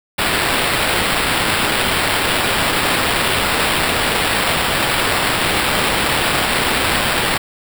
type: noise with sample-and-hold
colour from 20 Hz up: white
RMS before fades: -17 dBFS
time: 0.18-7.38 s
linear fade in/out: 10 ms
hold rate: 6300 Hz
effects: none